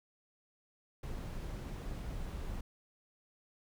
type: noise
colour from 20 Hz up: brown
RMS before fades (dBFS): -41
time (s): 1.03-2.61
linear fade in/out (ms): 5
effects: none